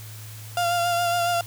35% pulse tone with vibrato, 695 Hz, F5, 9 cents flat, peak -19 dBFS, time 0.57-1.41 s, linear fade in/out 2 ms, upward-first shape sine, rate 7.2 Hz, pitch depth 24 cents each way, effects added 108 Hz sine -38 dBFS peak until 1.46 s + white hiss -44 dBFS RMS until 1.46 s

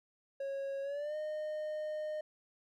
triangle tone with pitch glide, 549 to 612.7 Hz, C#5 to D#5, -17 to -27 cents, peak -34 dBFS, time 0.4-2.21 s, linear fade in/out 5 ms, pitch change +190 cents, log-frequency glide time 0.82-1.16 s, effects none

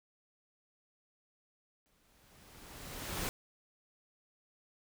pink noise with exponential growth, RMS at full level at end -35 dBFS, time 1.86-3.29 s, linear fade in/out 0 ms, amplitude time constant 310 ms, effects none

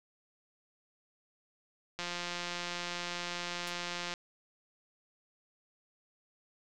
click train, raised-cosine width 0.2 ms, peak -20 dBFS, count 377, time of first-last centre 1.99-4.139 s, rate 175 Hz
blue noise with exponential decay, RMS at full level -36 dBFS, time 3.67-3.76 s, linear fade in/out 5 ms, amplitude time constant 19 ms
effects low-pass 9000 Hz 12 dB/octave

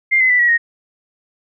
sine tone with pitch steps, 2100 / 2039 / 1979.8 / 1922.4 / 1866.6 Hz, C7 / C7 / B6 / B6 / A#6, +6 / -45 / +4 / -47 / +2 cents, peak -10 dBFS, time 0.11-0.58 s, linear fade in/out 20 ms, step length 94 ms, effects none

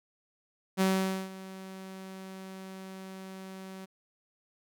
sawtooth tone with ADSR envelope, 190 Hz, F#3, 46 cents sharp, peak -19 dBFS, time 0.77-3.86 s, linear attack 39 ms, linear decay 480 ms, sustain -19 dB, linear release 17 ms, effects none

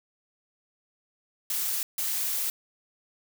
blue noise bursts at uneven times, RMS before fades -29 dBFS, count 2, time 1.5-1.83 / 1.98-2.5 s, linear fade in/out 2 ms, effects none

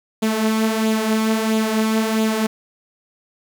sawtooth tone with flanger, 219.9 Hz, A3, 1 cent flat, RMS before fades -19 dBFS, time 0.22-2.47 s, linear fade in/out 10 ms, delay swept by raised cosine 0.27 to 5.47 ms, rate 1.5 Hz, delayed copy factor +0.5, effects 7-bit

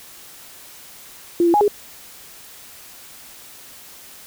sine tone with pitch steps, 344.3 / 339.1 / 830 / 411.8 Hz, F4 / E4 / G#5 / G#4, -25 / +49 / -1 / -15 cents, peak -12 dBFS, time 1.4-1.68 s, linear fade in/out 2 ms, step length 70 ms, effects white hiss -42 dBFS RMS until 4.26 s

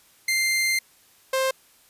sawtooth tone pair in turn, 2093 / 527.5 Hz, C7 / C5, 0 / +14 cents, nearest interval 2 octaves, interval 2386 cents, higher first, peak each -17 dBFS, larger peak neither, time 0.28-0.79 / 1.33-1.51 s, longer first, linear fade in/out 5 ms, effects white hiss -57 dBFS RMS until 1.89 s + resampled to 32000 Hz

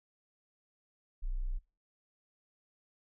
sine tone, 31.1 Hz, B0, 13 cents sharp, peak -32 dBFS, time 1.22-1.59 s, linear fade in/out 20 ms, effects noise-tail reverb RT60 0.3 s tail -21 dB re dry

